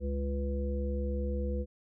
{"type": "harmonic tone with a mistuned harmonic", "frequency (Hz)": 69.1, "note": "C#2", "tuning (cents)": -5, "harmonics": [1, 3, 5, 7], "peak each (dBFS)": [-31, -38, -43, -38], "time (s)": [0, 1.66], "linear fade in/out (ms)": 50, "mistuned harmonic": 7, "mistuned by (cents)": 39, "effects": []}